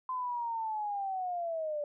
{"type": "linear sweep", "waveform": "sine", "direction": "down", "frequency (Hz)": [1031, 579], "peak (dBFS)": -32, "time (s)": [0.09, 1.84], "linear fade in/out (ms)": 2, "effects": []}